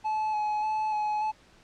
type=tone with vibrato; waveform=triangle; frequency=855 Hz; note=A5; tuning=50 cents flat; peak=-24 dBFS; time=0.04-1.32 s; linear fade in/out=20 ms; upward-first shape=square; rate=1.7 Hz; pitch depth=17 cents each way; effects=pink hiss -58 dBFS RMS until 1.63 s + low-pass 6000 Hz 12 dB/octave